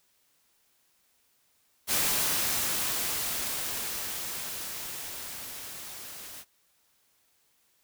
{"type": "noise with level ramp", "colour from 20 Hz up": "white", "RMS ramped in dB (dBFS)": [-26, -44], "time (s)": [1.87, 6.45], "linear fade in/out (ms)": 50, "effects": ["white hiss -69 dBFS RMS until 7.83 s"]}